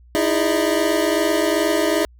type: tone cluster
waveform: square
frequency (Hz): 312.3 / 334.8 / 410.2 / 601 / 649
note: D#4 / E4 / G#4 / D5 / E5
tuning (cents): +7 / +27 / -21 / +40 / -27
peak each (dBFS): -24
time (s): 0.15-2.05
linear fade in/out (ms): 0
effects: added 60 Hz sine -45 dBFS peak until 2.19 s